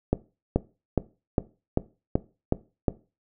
accelerating click train, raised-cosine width 2 ms, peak -7 dBFS, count 8, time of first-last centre 0.13-2.882 s, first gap 430 ms, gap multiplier 0.97, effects noise-tail reverb RT60 0.3 s tail -18 dB re dry

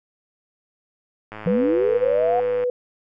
click train, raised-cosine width 0.5 ms, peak -20 dBFS, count 142, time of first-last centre 1.32-2.638 s, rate 107 Hz
sine linear sweep, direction up, 165.1 to 740 Hz, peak -19 dBFS, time 1.46-2.4 s, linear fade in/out 2 ms
sine tone, 493.9 Hz, B4, in tune, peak -19 dBFS, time 1.47-2.7 s, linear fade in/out 2 ms
effects none

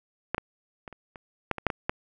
clicks, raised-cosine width 0.5 ms, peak -11 / -13 / -24 / -29 / -27 / -10 / -19 / -7 / -14 / -10 dBFS, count 10, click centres 0.346 / 0.381 / 0.878 / 0.927 / 1.158 / 1.513 / 1.583 / 1.667 / 1.702 / 1.895 s, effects none

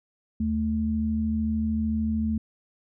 sine tone pair together, 77.78 / 220 Hz, D#2 / A3, 0 / 0 cents, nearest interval octave + tritone, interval 1800 cents, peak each -29 / -24 dBFS, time 0.4-2.38 s, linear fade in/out 5 ms, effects none

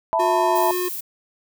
sine chord, E suspended fourth, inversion none, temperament equal with one note detuned, 659.3 / 887.1 / 987.8 Hz, E5 / A5 / B5, 0 / +14 / 0 cents, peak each -21 / -21 / -22 dBFS, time 0.13-0.71 s, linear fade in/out 0 ms
square tone, 360 Hz, F#4, 47 cents flat, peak -23 dBFS, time 0.19-0.89 s, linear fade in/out 10 ms
violet noise, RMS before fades -30 dBFS, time 0.55-1.01 s, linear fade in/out 10 ms
effects none

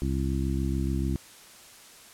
harmonic tone, 66.9 Hz, C2, 39 cents sharp, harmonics 1 / 2 / 3 / 4 / 5, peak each -28 / -31 / -33 / -34 / -35 dBFS, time 0.02-1.16 s, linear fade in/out 0 ms, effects white hiss -50 dBFS RMS until 2.13 s + low-pass 11000 Hz 12 dB/octave

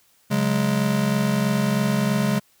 square chord, C# suspended fourth, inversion none, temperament just, 138.59 / 184.79 / 207.9 Hz, C#3 / F#3 / G#3, 0 / -2 / +2 cents, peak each -25 / -27 / -22 dBFS, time 0.3-2.4 s, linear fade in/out 20 ms, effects white hiss -60 dBFS RMS until 2.6 s

